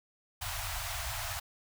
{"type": "band-stop noise", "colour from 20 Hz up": "pink", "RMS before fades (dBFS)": -37, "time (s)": [0.41, 1.4], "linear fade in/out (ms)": 10, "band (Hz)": [120, 630], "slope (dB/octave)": 96, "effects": []}